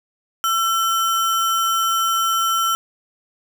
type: tone with sample-and-hold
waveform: sine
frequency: 1344 Hz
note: E6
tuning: 33 cents sharp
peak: -16 dBFS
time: 0.44-2.75 s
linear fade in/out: 0 ms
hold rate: 4410 Hz
effects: none